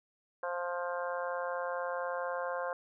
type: harmonic tone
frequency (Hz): 175.8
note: F3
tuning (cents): +12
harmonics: 3 / 4 / 5 / 6 / 7 / 8 / 9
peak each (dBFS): -36 / -41 / -44 / -40 / -50 / -44 / -44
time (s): 0.43-2.73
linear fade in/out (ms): 2
effects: none